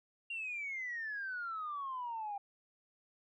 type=exponential sweep; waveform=sine; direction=down; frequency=2794 to 793 Hz; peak=-37 dBFS; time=0.3-2.38 s; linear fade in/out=5 ms; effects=tanh soft clip ceiling -33 dBFS